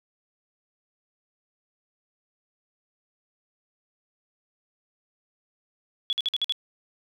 sine tone bursts, 3384 Hz, G#7, 32 cents sharp, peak -22 dBFS, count 6, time 6.1-6.523 s, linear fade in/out 0 ms, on 28 ms, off 51 ms, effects none

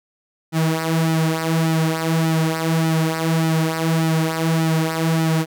sawtooth tone with flanger, 161.5 Hz, E3, 35 cents flat, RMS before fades -19 dBFS, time 0.52-5.46 s, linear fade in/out 50 ms, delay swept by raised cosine 1.8 to 5.9 ms, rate 1.7 Hz, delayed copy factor -0.7, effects none

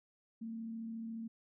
sine tone with frequency modulation, 226.1 Hz, A3, 47 cents sharp, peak -40 dBFS, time 0.41-1.28 s, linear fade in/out 10 ms, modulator 34.2 Hz, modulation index 0.2, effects none

